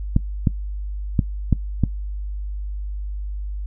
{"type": "clicks", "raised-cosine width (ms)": 5, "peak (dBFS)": -3, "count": 5, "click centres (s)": [0.164, 0.472, 1.192, 1.527, 1.837], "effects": ["noise-tail reverb RT60 0.1 s tail -20 dB re dry", "added 50 Hz sine -25 dBFS peak until 3.66 s"]}